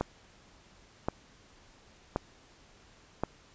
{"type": "click train", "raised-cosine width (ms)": 1, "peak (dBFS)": -14, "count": 4, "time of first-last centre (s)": [0.01, 3.236], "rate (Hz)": 0.93, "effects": ["pink hiss -59 dBFS RMS until 3.54 s", "resampled to 16000 Hz"]}